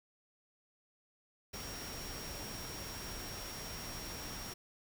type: tone in noise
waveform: sine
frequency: 5588 Hz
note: F8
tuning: in tune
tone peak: -48 dBFS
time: 1.53-4.54 s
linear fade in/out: 10 ms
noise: pink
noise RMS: -45 dBFS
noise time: 1.53-4.54 s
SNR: -6 dB
effects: none